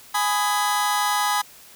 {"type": "chord", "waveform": "sawtooth", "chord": "G# minor", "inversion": "none", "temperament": "just", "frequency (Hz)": [830.6, 996.7, 1245.9], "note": ["G#5", "B5", "D#6"], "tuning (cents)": [0, 16, 2], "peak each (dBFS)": [-19, -21, -21], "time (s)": [0.14, 1.42], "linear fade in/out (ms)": 10, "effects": ["white hiss -47 dBFS RMS until 1.75 s"]}